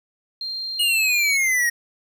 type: tone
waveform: sine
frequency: 4186 Hz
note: C8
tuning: in tune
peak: -26 dBFS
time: 0.41-1.37 s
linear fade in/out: 2 ms
type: exponential sweep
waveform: square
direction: down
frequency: 2902 to 1864.7 Hz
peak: -18 dBFS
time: 0.79-1.7 s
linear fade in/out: 10 ms
effects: 9-bit